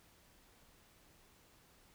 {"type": "silence", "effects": ["pink hiss -66 dBFS RMS until 1.94 s"]}